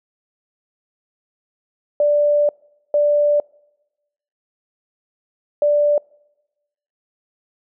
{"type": "tone bursts at uneven times", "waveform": "sine", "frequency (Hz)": 587.3, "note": "D5", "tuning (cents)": 0, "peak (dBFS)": -12, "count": 3, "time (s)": [[2, 2.49], [2.94, 3.4], [5.62, 5.98]], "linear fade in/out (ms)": 2, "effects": ["noise-tail reverb RT60 1.0 s tail -26 dB re dry"]}